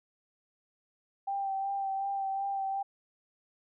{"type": "tone with vibrato", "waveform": "sine", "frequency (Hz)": 784, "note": "G5", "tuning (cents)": 0, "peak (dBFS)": -30, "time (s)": [1.27, 2.83], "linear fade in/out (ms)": 10, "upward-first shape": "sine", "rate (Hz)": 2.7, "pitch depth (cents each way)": 22, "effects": []}